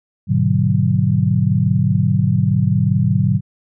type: chord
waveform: sine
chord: G# half-diminished seventh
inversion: none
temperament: just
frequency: 103.83 / 124.59 / 149.51 / 186.89 Hz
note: G#2 / B2 / D3 / F#3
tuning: 0 / +16 / +31 / +18 cents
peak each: -18 dBFS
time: 0.27-3.41 s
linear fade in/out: 50 ms
effects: none